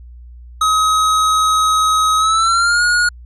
square tone with pitch glide, 1269 to 1441 Hz, D#6 to F#6, +34 to -46 cents, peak -12 dBFS, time 0.61-3.09 s, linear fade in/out 5 ms, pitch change +220 cents, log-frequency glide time 2.18-2.83 s, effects added 60 Hz sine -34 dBFS peak until 3.25 s + resampled to 24000 Hz

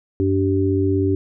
harmonic tone, 96.3 Hz, G2, 30 cents flat, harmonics 1 / 3 / 4, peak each -20 / -20 / -20 dBFS, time 0.2-1.15 s, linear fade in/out 0 ms, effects none

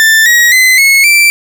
40% pulse tone with pitch steps, 1774 / 1901.3 / 2038 / 2184 / 2341 Hz, A6 / A#6 / C7 / C#7 / D7, +14 / +34 / -46 / -26 / -6 cents, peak -3 dBFS, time 0-1.3 s, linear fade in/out 0 ms, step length 260 ms, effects none

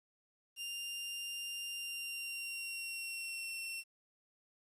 sawtooth tone with pitch glide, 2794 to 2713 Hz, F7 to E7, 0 to +49 cents, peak -37 dBFS, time 0.56-3.84 s, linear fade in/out 50 ms, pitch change -51 cents, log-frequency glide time 1.68-3.53 s, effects resampled to 32000 Hz + 11-bit

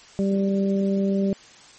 harmonic tone, 196.1 Hz, G3, 1 cent sharp, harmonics 1 / 2 / 3, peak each -20 / -26 / -30 dBFS, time 0.19-1.33 s, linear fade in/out 0 ms, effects white hiss -48 dBFS RMS until 1.78 s + MP3 32 kbps

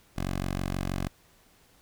10% pulse tone, 46.25 Hz, F#1, in tune, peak -21 dBFS, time 0.16-1.09 s, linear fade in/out 20 ms, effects pink hiss -61 dBFS RMS until 1.81 s

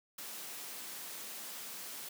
white high-pass noise, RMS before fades -45 dBFS, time 0.18-2.09 s, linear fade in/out 5 ms, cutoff 170 Hz, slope 24 dB/octave, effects none

